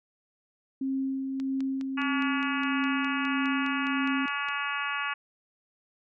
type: tone with tremolo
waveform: sine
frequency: 267.6 Hz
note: C4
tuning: 39 cents sharp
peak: -26 dBFS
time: 0.81-4.26 s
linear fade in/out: 5 ms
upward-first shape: sine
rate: 1.6 Hz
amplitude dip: 35%
type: click train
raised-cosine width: 0.2 ms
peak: -27 dBFS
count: 16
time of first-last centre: 1.4-4.486 s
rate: 4.86 Hz
type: harmonic tone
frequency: 284.7 Hz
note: C#4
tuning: 46 cents sharp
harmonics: 3 / 4 / 5 / 6 / 7 / 8 / 9 / 10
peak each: -40 / -34 / -35 / -36 / -40 / -40 / -36 / -40 dBFS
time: 1.97-5.14 s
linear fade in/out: 10 ms
effects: none